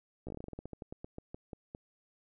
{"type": "slowing click train", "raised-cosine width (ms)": 2, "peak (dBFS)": -29, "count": 20, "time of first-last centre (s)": [0.27, 1.749], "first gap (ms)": 15, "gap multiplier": 1.16, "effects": []}